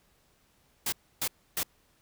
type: noise bursts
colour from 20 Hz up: white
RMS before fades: -30 dBFS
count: 3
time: 0.86-1.632 s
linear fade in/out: 5 ms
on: 64 ms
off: 290 ms
effects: pink hiss -67 dBFS RMS until 2.01 s